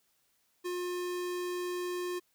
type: tone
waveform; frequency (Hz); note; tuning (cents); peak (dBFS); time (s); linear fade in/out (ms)
square; 357; F4; +38; -34; 0.64-2.2; 20
effects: white hiss -73 dBFS RMS until 2.34 s

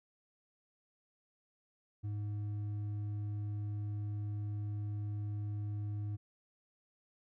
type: tone with hard clipping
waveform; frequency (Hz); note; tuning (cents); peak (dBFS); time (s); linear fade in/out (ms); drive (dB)
sine; 103.83; G#2; 0; -37; 2.03-6.17; 20; 4
effects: none

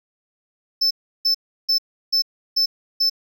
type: tone bursts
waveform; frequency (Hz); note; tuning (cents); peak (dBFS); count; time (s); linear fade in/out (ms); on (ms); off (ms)
triangle; 5274; E8; 0; -14; 6; 0.81-3.098; 10; 98; 340
effects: none

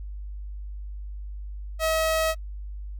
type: tone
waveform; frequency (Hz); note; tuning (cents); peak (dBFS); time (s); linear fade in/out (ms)
sawtooth; 640; D#5; +49; -18; 1.79-2.35; 50
effects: noise-tail reverb RT60 0.1 s tail -24 dB re dry + added 50 Hz sine -33 dBFS peak until 2.99 s

